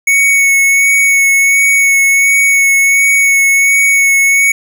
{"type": "tone with vibrato", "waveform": "square", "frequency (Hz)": 2217, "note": "C#7", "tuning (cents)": 0, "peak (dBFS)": -7, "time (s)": [0.07, 4.52], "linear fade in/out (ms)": 5, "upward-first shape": "sine", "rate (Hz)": 1.4, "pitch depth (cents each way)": 15, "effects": []}